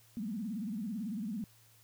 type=tone with vibrato; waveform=sine; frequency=213.7 Hz; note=G#3; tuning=50 cents sharp; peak=-35 dBFS; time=0.17-1.44 s; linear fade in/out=0 ms; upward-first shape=sine; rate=18 Hz; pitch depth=210 cents each way; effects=added 112 Hz sine -65 dBFS peak until 1.83 s + white hiss -64 dBFS RMS until 1.83 s